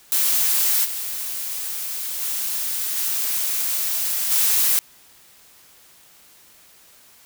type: noise with level steps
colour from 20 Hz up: blue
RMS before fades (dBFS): -19 / -28 / -25 / -23 / -18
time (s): 0.12-4.79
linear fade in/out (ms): 0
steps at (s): 0.84 / 2.2 / 2.96 / 4.3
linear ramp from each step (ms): 20
effects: white hiss -51 dBFS RMS until 7.25 s